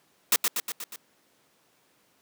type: noise with echo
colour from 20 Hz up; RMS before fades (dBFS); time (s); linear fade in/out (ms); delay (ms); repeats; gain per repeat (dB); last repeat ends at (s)
white; -20; 0.32-0.36; 2; 120; 5; -4; 0.96
effects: pink hiss -65 dBFS RMS until 2.21 s + high-pass 200 Hz 12 dB/octave